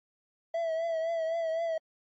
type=tone with vibrato; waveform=triangle; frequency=657 Hz; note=E5; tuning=6 cents flat; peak=-26 dBFS; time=0.54-1.78 s; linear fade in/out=5 ms; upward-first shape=triangle; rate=3.9 Hz; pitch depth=53 cents each way; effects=MP3 32 kbps